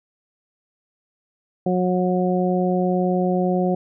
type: harmonic tone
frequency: 181.9 Hz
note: F#3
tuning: 29 cents flat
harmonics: 1 / 2 / 3 / 4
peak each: -20 / -23 / -25 / -26 dBFS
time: 1.66-3.75 s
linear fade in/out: 5 ms
effects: none

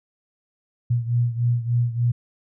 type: beating tone pair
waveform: sine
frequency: 118.8 / 122.2 Hz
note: A#2 / B2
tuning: +33 / -18 cents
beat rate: 3.4 Hz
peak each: -20 / -24 dBFS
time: 0.9-2.12 s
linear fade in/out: 10 ms
effects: none

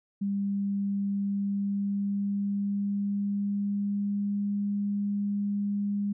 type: tone with pitch glide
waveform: sine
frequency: 199.5 to 202.9 Hz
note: G3 to G#3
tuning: +31 to -40 cents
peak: -26 dBFS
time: 0.21-6.13 s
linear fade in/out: 10 ms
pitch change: +29 cents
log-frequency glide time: 1.06-4.57 s
effects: none

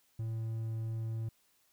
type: tone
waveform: triangle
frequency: 112.3 Hz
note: A2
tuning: 36 cents sharp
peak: -32 dBFS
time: 0.19-1.29 s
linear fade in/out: 5 ms
effects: white hiss -71 dBFS RMS until 1.72 s

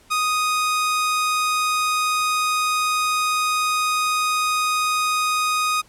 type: tone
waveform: sawtooth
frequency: 1244.5 Hz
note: D#6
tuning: in tune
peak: -15 dBFS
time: 0.1-5.82 s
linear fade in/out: 20 ms
effects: pink hiss -53 dBFS RMS until 5.88 s + low-pass 12000 Hz 12 dB/octave

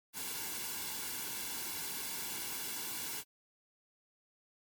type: noise with comb filter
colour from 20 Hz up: white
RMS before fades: -40 dBFS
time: 0.13-3.24 s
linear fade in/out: 50 ms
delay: 1.6 ms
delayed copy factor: -0.65
effects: MP3 96 kbps

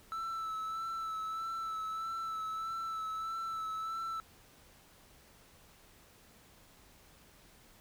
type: tone with vibrato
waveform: triangle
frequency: 1318.5 Hz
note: E6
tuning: in tune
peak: -34 dBFS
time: 0.12-4.2 s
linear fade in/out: 0 ms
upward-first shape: sine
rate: 1.6 Hz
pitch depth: 25 cents each way
effects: pink hiss -61 dBFS RMS until 7.8 s

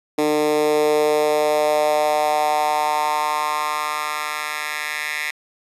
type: tone with high-pass filter sweep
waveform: 10% pulse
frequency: 150.9 Hz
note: D3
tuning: 47 cents sharp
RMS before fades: -20 dBFS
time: 0.18-5.31 s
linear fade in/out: 5 ms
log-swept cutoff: 350 to 1900 Hz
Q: 3.5
effects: resampled to 32000 Hz

